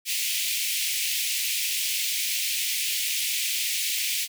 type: high-pass noise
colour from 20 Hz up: pink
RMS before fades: -27 dBFS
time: 0.05-4.28 s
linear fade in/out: 50 ms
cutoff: 2200 Hz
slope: 48 dB/octave
effects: none